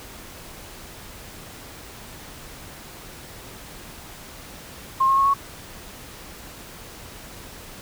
sine tone with pitch steps, 1065 / 1079.2 / 1093.7 / 1108.3 Hz, C6 / C#6 / C#6 / C#6, +30 / -47 / -24 / -1 cents, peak -15 dBFS, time 5-5.34 s, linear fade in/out 10 ms, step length 85 ms, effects pink hiss -41 dBFS RMS until 7.81 s

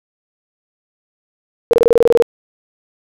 sine tone bursts, 470 Hz, A#4, 14 cents sharp, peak -6 dBFS, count 11, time 1.71-2.223 s, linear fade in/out 0 ms, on 23 ms, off 26 ms, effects none

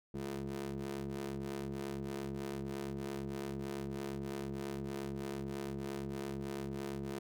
25% pulse ring-modulated tone, 68.9 Hz, C#2, 10 cents flat, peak -32 dBFS, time 0.14-7.19 s, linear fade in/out 5 ms, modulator 274 Hz, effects none

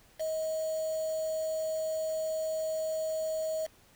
sine tone with quantisation, 633 Hz, D#5, 30 cents sharp, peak -30 dBFS, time 0.19-3.67 s, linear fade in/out 20 ms, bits 7, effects pink hiss -61 dBFS RMS until 3.95 s

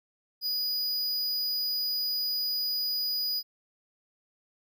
square tone, 4930 Hz, D#8, 17 cents flat, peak -28 dBFS, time 0.41-3.43 s, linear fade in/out 50 ms, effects none

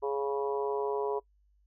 harmonic tone, 139.4 Hz, C#3, 10 cents sharp, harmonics 3 / 4 / 5 / 6 / 7 / 8, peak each -30 / -40 / -40 / -44 / -37 / -49 dBFS, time 0.02-1.2 s, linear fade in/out 20 ms, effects noise-tail reverb RT60 0.1 s tail -23 dB re dry + added 50 Hz sine -64 dBFS peak until 1.66 s

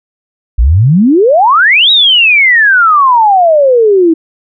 sine exponential two-way sweep, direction up then down, 52 to 3883 to 315.4 Hz, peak -3 dBFS, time 0.58-4.14 s, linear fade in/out 10 ms, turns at 1.91 s, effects none

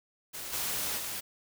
white noise with level steps, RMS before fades -40 / -33 / -37 dBFS, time 0.33-1.21 s, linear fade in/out 20 ms, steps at 0.52 / 0.97 s, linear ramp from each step 20 ms, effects none

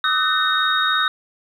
sine tone cluster, 1191 / 1274 / 1511 / 1819 / 3738 Hz, D6 / D#6 / F#6 / A#6 / A#7, +24 / +41 / +36 / -43 / +4 cents, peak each -28 / -21 / -21 / -28 / -21 dBFS, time 0.04-1.08 s, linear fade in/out 2 ms, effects 8-bit

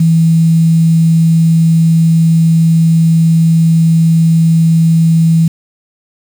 sine tone with quantisation, 163.7 Hz, E3, 12 cents flat, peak -5 dBFS, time 0-5.48 s, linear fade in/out 5 ms, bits 5, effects none

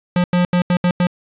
square tone bursts at uneven times, 177.7 Hz, F3, 30 cents sharp, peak -13 dBFS, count 6, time 0.16-0.24 / 0.33-0.45 / 0.53-0.62 / 0.7-0.77 / 0.84-0.91 / 1-1.07 s, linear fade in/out 2 ms, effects resampled to 8000 Hz + 7-bit

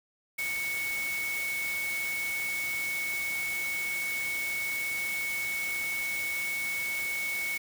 sine tone in noise, 2217 Hz, C#7, in tune, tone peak -30 dBFS, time 0.38-7.58 s, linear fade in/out 10 ms, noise white, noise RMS -39 dBFS, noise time 0.38-7.58 s, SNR +6 dB, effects none

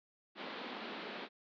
pink band-pass noise, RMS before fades -45 dBFS, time 0.35-1.29 s, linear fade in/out 50 ms, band 200 to 4200 Hz, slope 48 dB/octave, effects none

